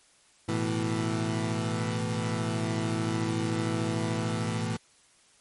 20% pulse chord, A suspended second, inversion none, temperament equal, 110 / 123.47 / 164.81 Hz, A2 / B2 / E3, 0 / 0 / 0 cents, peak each -25 / -30 / -27 dBFS, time 0.48-4.77 s, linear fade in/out 10 ms, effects white hiss -61 dBFS RMS until 5.4 s + MP3 48 kbps

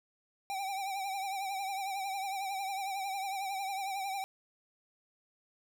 square tone with vibrato, 780 Hz, G5, 9 cents flat, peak -35 dBFS, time 0.5-4.24 s, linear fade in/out 0 ms, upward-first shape triangle, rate 11 Hz, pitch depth 70 cents each way, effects none

